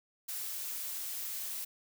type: noise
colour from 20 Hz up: blue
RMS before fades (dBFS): -39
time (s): 0.28-1.65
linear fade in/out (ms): 10
effects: none